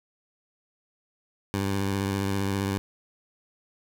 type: tone with vibrato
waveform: 15% pulse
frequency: 98.3 Hz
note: G2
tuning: 5 cents sharp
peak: -19 dBFS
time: 1.54-2.78 s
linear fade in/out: 0 ms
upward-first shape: square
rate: 15 Hz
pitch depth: 22 cents each way
effects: none